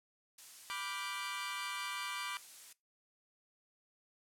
blue noise, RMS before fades -50 dBFS, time 0.38-2.73 s, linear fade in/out 5 ms
20% pulse chord, G dominant seventh, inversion first, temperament equal with one note detuned, 987.8 / 1174.7 / 1425.4 / 1568 Hz, B5 / D6 / F6 / G6, 0 / 0 / +35 / 0 cents, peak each -40 / -37 / -43 / -42 dBFS, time 0.7-2.37 s, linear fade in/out 0 ms
effects noise-tail reverb RT60 0.2 s tail -20 dB re dry + low-pass 10000 Hz 12 dB/octave

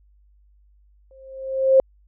sine tone with exponential growth, 531 Hz, C5, 25 cents sharp, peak -8 dBFS, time 1.11-1.8 s, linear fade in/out 1 ms, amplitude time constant 150 ms, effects added 50 Hz sine -53 dBFS peak until 2.07 s

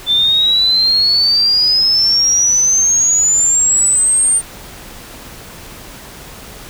sine exponential sweep, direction up, 3520 to 8900 Hz, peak -9 dBFS, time 0.06-4.42 s, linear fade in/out 50 ms, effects pink hiss -34 dBFS RMS until 6.69 s

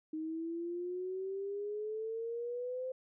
sine exponential sweep, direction up, 311.1 to 520 Hz, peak -36 dBFS, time 0.13-2.92 s, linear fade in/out 5 ms, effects none

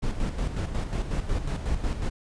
brown noise with tremolo, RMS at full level -26 dBFS, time 0.02-2.1 s, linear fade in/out 20 ms, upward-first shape square, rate 5.5 Hz, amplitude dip 55%, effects resampled to 22050 Hz

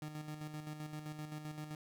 30% pulse tone with tremolo, 152.2 Hz, D#3, 38 cents flat, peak -39 dBFS, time 0.02-1.75 s, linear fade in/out 2 ms, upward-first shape square, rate 7.7 Hz, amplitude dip 50%, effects none

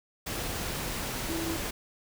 sine tone in noise, 329.1 Hz, E4, 3 cents flat, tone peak -32 dBFS, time 1.29-1.57 s, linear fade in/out 10 ms, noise pink, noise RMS -34 dBFS, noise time 0.26-1.71 s, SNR -1 dB, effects none

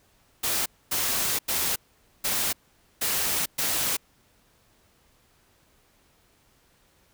white noise bursts at uneven times, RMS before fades -26 dBFS, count 6, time 0.43-0.66 / 0.91-1.39 / 1.48-1.76 / 2.24-2.53 / 3.01-3.46 / 3.58-3.97 s, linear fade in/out 10 ms, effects pink hiss -63 dBFS RMS until 7.13 s

